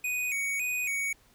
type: tone with vibrato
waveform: square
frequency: 2359 Hz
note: D7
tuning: 7 cents sharp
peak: -29 dBFS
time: 0.04-1.13 s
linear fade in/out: 5 ms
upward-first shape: square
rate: 1.8 Hz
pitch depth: 91 cents each way
effects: pink hiss -62 dBFS RMS until 1.34 s

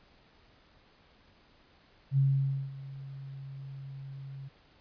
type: tone with ADSR envelope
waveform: sine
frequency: 136.5 Hz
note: C#3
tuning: 26 cents flat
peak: -21 dBFS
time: 2.11-4.49 s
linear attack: 66 ms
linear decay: 530 ms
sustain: -19 dB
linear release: 15 ms
effects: pink hiss -62 dBFS RMS until 4.8 s + resampled to 11025 Hz

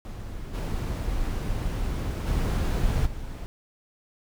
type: noise with level steps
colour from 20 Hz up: brown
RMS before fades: -36 / -28 / -24 / -35 dBFS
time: 0.05-3.46 s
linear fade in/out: 0 ms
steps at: 0.53 / 2.26 / 3.05 s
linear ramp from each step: 20 ms
effects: none

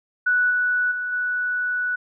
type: tone with level steps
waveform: sine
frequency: 1478 Hz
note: F#6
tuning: 2 cents flat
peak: -16 / -18 / -24 / -21 dBFS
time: 0.26-1.96 s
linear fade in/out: 10 ms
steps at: 0.5 / 0.91 / 1.12 s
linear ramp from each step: 10 ms
effects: none

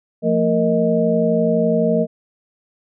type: tone cluster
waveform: sine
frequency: 173.7 / 225.6 / 464.7 / 627 Hz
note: F3 / A3 / A#4 / D#5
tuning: -9 / +44 / -5 / +13 cents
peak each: -21 / -19 / -19 / -19 dBFS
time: 0.22-2.07 s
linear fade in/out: 50 ms
effects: none

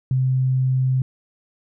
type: tone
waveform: sine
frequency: 130 Hz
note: C3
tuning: 11 cents flat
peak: -16 dBFS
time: 0.11-1.02 s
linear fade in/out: 2 ms
effects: none

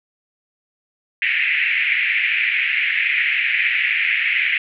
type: band-pass noise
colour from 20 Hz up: white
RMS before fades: -19 dBFS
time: 1.22-4.58 s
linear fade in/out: 2 ms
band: 1900 to 2500 Hz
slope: 48 dB/octave
effects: none

